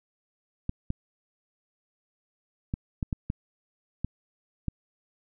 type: clicks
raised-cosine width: 5 ms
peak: -16 dBFS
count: 8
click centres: 0.694 / 0.904 / 2.739 / 3.028 / 3.128 / 3.301 / 4.046 / 4.683 s
effects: none